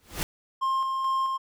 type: noise with exponential growth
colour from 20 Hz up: pink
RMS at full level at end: -26 dBFS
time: 0-0.23 s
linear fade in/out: 0 ms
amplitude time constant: 48 ms
type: tone with tremolo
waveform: triangle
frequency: 1062 Hz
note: C6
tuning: 25 cents sharp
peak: -21 dBFS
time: 0.61-1.38 s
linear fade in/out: 20 ms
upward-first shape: square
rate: 2.3 Hz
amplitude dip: 30%
effects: none